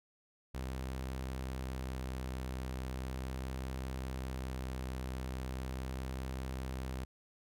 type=tone with vibrato; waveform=sawtooth; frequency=64.7 Hz; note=C2; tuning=19 cents flat; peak=-34 dBFS; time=0.54-7.05 s; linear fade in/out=10 ms; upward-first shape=sine; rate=0.39 Hz; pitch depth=11 cents each way; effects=none